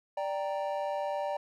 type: chord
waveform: triangle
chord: G minor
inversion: second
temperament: equal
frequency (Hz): 587.3 / 784 / 932.3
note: D5 / G5 / Bb5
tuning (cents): 0 / 0 / 0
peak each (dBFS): -31 / -34 / -36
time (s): 0.17-1.37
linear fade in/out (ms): 5
effects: none